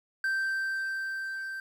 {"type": "tone with level ramp", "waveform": "triangle", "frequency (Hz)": 1563, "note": "G6", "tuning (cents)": -6, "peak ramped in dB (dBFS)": [-24, -33], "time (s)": [0.24, 1.6], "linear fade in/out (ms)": 2, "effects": ["10-bit"]}